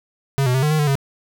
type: tone with pitch steps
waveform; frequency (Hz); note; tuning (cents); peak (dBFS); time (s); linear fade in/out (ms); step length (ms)
square; 137.3 / 125.4 / 131.9 / 151 / 154.7 / 148.1 / 137.7; C#3 / B2 / C3 / D3 / D#3 / D3 / C#3; -16 / +27 / +14 / +48 / -10 / +15 / -11; -16; 0.38-0.954; 0; 82
effects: none